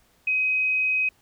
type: tone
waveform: sine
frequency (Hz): 2525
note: D#7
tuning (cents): +25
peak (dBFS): -20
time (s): 0.27-1.09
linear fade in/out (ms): 5
effects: pink hiss -62 dBFS RMS until 1.21 s